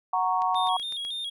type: chord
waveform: sine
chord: F# major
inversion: none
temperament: equal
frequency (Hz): 740 / 932.3 / 1108.7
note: F#5 / A#5 / C#6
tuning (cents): 0 / 0 / 0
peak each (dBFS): -26 / -27 / -27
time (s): 0.13-0.77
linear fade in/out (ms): 5
type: click train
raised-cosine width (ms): 0.2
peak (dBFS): -26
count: 6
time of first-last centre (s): 0.42-1.05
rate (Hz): 7.94
type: tone with vibrato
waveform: triangle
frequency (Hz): 3466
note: A7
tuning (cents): -27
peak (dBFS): -29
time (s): 0.55-1.3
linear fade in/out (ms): 10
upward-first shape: square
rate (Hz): 3.6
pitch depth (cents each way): 81
effects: none